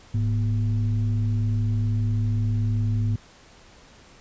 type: tone with frequency modulation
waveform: sine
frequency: 105.9 Hz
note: G#2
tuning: 34 cents sharp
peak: -20 dBFS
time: 0.14-3.16 s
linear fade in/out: 5 ms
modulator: 136 Hz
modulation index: 0.49
effects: pink hiss -51 dBFS RMS until 4.2 s + resampled to 16000 Hz